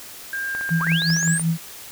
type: tone with pitch glide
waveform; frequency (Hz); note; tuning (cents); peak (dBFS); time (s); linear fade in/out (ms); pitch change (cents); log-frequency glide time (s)
sine; 1600 to 1656.4; G6 to G#6; +35 to -5; -24; 0.33-1.38; 2; +60; 0.93-1.08
type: clicks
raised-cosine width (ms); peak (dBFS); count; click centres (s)
0.5; -19; 12; 0.55 / 0.611 / 0.692 / 0.811 / 0.869 / 0.919 / 1.02 / 1.103 / 1.166 / 1.229 / 1.277 / 1.396
type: tone with tremolo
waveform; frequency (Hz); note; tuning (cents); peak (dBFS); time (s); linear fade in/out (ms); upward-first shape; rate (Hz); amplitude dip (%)
sine; 164.81; E3; 0; -16; 0.7-1.58; 20; sine; 5.4; 75
type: linear sweep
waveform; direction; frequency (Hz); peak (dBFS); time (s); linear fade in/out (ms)
sine; up; 832 to 9397; -22; 0.8-1.43; 20
effects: white hiss -39 dBFS RMS until 1.91 s